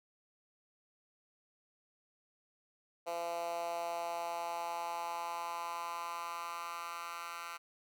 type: tone with high-pass filter sweep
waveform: 10% pulse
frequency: 170.2 Hz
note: F3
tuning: 44 cents flat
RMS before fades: -40 dBFS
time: 3.06-7.58 s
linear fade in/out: 20 ms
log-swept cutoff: 600 to 1400 Hz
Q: 3.4
effects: none